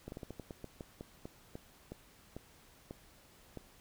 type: slowing click train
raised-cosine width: 2 ms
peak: -30 dBFS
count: 16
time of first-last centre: 0.08-3.573 s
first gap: 41 ms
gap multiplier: 1.22
effects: pink hiss -62 dBFS RMS until 3.8 s